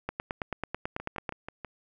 two click trains, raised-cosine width 0.5 ms, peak -23 / -16 dBFS, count 5 / 12, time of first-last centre 1-1.647 / 0.09-1.292 s, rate 6.18 / 9.15 Hz, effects none

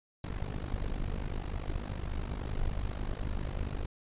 brown noise with amplitude modulation, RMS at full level -31 dBFS, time 0.24-3.86 s, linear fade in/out 2 ms, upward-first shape sine, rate 50.2 Hz, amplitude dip 90%, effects resampled to 8000 Hz

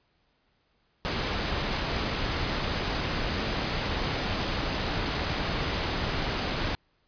pink noise, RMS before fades -29 dBFS, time 1.05-6.75 s, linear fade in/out 0 ms, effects pink hiss -70 dBFS RMS until 7.07 s + resampled to 11025 Hz

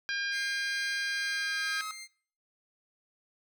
harmonic tone, 804 Hz, G5, 44 cents sharp, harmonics 2 / 3 / 4 / 5 / 6 / 7, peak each -32 / -39 / -41 / -43 / -40 / -47 dBFS, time 0.09-1.81 s, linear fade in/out 0 ms
15% pulse tone with tremolo, 2100 Hz, C7, 6 cents sharp, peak -34 dBFS, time 0.31-2.08 s, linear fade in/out 50 ms, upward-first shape sine, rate 2.3 Hz, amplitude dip 25%
45% pulse tone with exponential growth, 1277 Hz, D#6, 45 cents sharp, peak -35 dBFS, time 0.66-1.91 s, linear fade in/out 1 ms, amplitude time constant 270 ms
effects noise-tail reverb RT60 0.5 s tail -21 dB re dry

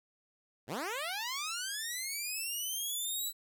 10% pulse linear sweep, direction up, 90.6 to 3999 Hz, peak -27 dBFS, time 0.67-3.33 s, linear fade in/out 50 ms, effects none

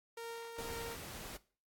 sawtooth tone with tremolo, 462.6 Hz, A#4, 13 cents flat, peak -38 dBFS, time 0.17-0.95 s, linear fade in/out 5 ms, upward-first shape triangle, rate 2.1 Hz, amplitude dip 40%
pink noise, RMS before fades -47 dBFS, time 0.58-1.37 s, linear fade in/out 5 ms
effects noise-tail reverb RT60 0.4 s tail -19 dB re dry + AAC 64 kbps

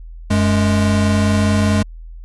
square tone pair together, 93.28 / 209.4 Hz, F#2 / G#3, +15 / +15 cents, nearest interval octave + major second, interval 1400 cents, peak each -16 dBFS, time 0.3-1.83 s, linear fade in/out 10 ms, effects added 41 Hz sine -31 dBFS peak until 2.24 s + resampled to 24000 Hz

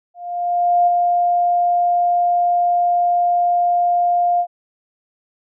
sine tone with ADSR envelope, 703 Hz, F5, 11 cents sharp, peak -10 dBFS, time 0.14-4.47 s, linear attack 730 ms, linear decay 15 ms, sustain -3 dB, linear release 71 ms, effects none

